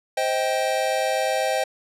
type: chord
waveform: square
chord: C minor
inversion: none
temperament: equal with one note detuned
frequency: 523.3 / 631.3 / 784 Hz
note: C5 / Eb5 / G5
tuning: 0 / +25 / 0 cents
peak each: -26 dBFS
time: 0.17-1.64 s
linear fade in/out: 5 ms
effects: low-pass 11000 Hz 12 dB/octave